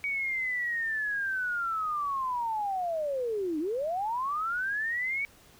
sine linear two-way sweep, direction down then up, 2265 to 293.7 to 2265 Hz, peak -28 dBFS, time 0.04-5.25 s, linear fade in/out 0 ms, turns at 3.59 s, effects pink hiss -57 dBFS RMS until 5.59 s

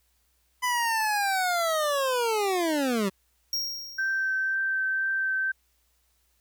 25% pulse linear sweep, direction down, 1006 to 185 Hz, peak -20 dBFS, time 0.62-3.1 s, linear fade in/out 20 ms
square tone with exponential decay, 5588 Hz, F8, in tune, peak -25 dBFS, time 3.53-4.55 s, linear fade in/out 2 ms, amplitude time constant 220 ms
sine tone with vibrato, 1555 Hz, G6, 14 cents flat, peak -24 dBFS, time 3.98-5.52 s, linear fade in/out 10 ms, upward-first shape triangle, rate 2 Hz, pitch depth 13 cents each way
effects added 60 Hz sine -70 dBFS peak until 6.4 s + white hiss -70 dBFS RMS until 6.4 s

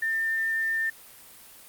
sine tone with quantisation, 1798 Hz, A6, 37 cents sharp, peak -24 dBFS, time 0.02-0.9 s, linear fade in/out 5 ms, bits 9, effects white hiss -49 dBFS RMS until 1.68 s + Opus 32 kbps

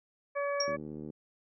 harmonic tone, 568 Hz, C#5, 42 cents sharp, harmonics 1 / 2 / 3 / 4, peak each -31 / -37 / -41 / -43 dBFS, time 0.35-0.77 s, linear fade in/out 20 ms
sine tone with exponential decay, 5588 Hz, F8, in tune, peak -25 dBFS, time 0.6-0.72 s, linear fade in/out 5 ms, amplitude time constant 24 ms
click train, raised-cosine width 3 ms, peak -26 dBFS, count 33, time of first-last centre 0.68-1.101 s, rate 76 Hz
effects high-pass 200 Hz 12 dB/octave

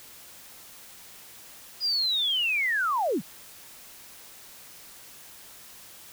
sine linear sweep, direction down, 4978 to 123.9 Hz, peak -23 dBFS, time 1.8-3.22 s, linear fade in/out 50 ms, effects white hiss -48 dBFS RMS until 6.12 s

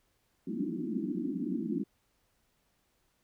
pink band-pass noise, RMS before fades -34 dBFS, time 0.47-1.84 s, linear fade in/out 10 ms, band 180 to 350 Hz, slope 96 dB/octave, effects pink hiss -74 dBFS RMS until 3.23 s

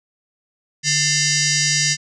sine tone with frequency modulation, 148.3 Hz, D3, 17 cents sharp, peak -15 dBFS, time 0.83-1.97 s, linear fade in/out 50 ms, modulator 966 Hz, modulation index 7, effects none

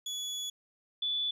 30% pulse / sine tone pair in turn, 3400 / 3465 Hz, G#7 / A7, +40 / -27 cents, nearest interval unison, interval 33 cents, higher second, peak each -32 / -29 dBFS, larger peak second, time 0.06-0.5 / 1.02-1.31 s, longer first, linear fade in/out 5 ms, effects resampled to 32000 Hz

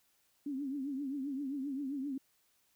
sine tone with vibrato, 275.9 Hz, C#4, 8 cents flat, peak -35 dBFS, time 0.46-2.18 s, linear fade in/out 5 ms, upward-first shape triangle, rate 7.6 Hz, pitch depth 130 cents each way, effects white hiss -73 dBFS RMS until 2.75 s

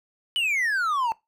triangle exponential sweep, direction down, 3020 to 875 Hz, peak -20 dBFS, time 0.36-1.12 s, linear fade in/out 0 ms, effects noise-tail reverb RT60 0.2 s tail -21 dB re dry

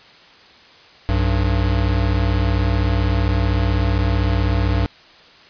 square tone pair together, 61.5 / 97.26 Hz, B1 / G2, -7 / -13 cents, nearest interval minor sixth, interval 794 cents, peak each -19 dBFS, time 1.09-4.86 s, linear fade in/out 0 ms, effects white hiss -46 dBFS RMS until 5.49 s + resampled to 11025 Hz

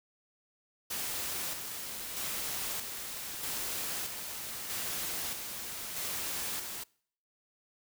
white noise with tremolo, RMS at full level -36 dBFS, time 0.9-6.84 s, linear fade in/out 10 ms, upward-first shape square, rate 0.79 Hz, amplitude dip 40%, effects noise-tail reverb RT60 0.6 s tail -25 dB re dry

